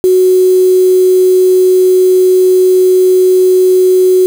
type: tone with quantisation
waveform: sine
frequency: 369.7 Hz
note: F#4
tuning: 1 cent flat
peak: -4 dBFS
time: 0.04-4.26 s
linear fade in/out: 0 ms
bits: 4
effects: none